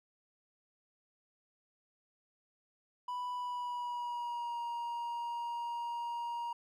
triangle tone with pitch glide, 987.8 to 944.3 Hz, B5 to A#5, 0 to +22 cents, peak -34 dBFS, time 3.08-6.53 s, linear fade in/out 5 ms, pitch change -78 cents, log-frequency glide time 3.35-4.6 s, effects none

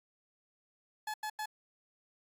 30% pulse tone bursts, 856 Hz, A5, 48 cents flat, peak -33 dBFS, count 3, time 1.07-1.458 s, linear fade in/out 5 ms, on 70 ms, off 89 ms, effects AAC 64 kbps

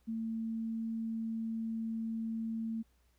sine tone, 224.9 Hz, A3, 38 cents sharp, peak -34 dBFS, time 0.07-2.83 s, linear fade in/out 20 ms, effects added 60 Hz sine -68 dBFS peak until 3.18 s + pink hiss -75 dBFS RMS until 3.18 s

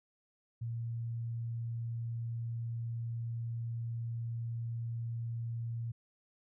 sine tone, 116.2 Hz, A#2, 5 cents flat, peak -35 dBFS, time 0.61-5.92 s, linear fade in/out 10 ms, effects none

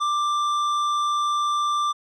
sine tone with tanh clipping, 1181 Hz, D6, 9 cents sharp, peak -22 dBFS, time 0-1.93 s, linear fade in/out 20 ms, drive 11 dB, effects none

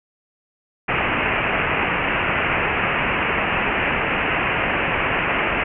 white low-pass noise, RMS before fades -21 dBFS, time 0.88-5.64 s, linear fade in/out 10 ms, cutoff 2800 Hz, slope 96 dB/octave, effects none

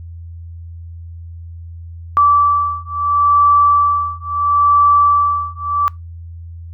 sine beating tone pair, 1159 / 1159.74 Hz, D6 / D6, -23 / -22 cents, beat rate 0.74 Hz, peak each -13 dBFS, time 2.17-5.88 s, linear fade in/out 0 ms, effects noise-tail reverb RT60 0.2 s tail -23 dB re dry + added 84 Hz sine -29 dBFS peak until 6.73 s

